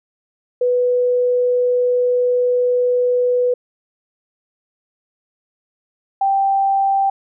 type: tone pair in turn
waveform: sine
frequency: 493.9 / 784 Hz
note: B4 / G5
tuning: 0 / 0 cents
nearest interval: minor sixth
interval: 800 cents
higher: second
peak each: -13 dBFS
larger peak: neither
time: 0.61-3.54 / 6.21-7.1 s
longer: first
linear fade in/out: 5 ms
effects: none